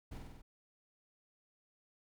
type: noise with echo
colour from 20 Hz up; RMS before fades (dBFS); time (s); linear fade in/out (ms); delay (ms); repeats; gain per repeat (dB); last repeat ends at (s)
brown; -44; 0.11-0.18; 10; 48; 5; -2; 0.42
effects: none